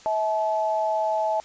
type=tone pair together; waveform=sine; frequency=645.3 / 862 Hz; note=E5 / A5; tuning=-37 / -36 cents; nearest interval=perfect fourth; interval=501 cents; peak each=-24 dBFS; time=0.06-1.4 s; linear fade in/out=0 ms; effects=white hiss -49 dBFS RMS until 1.44 s + resampled to 16000 Hz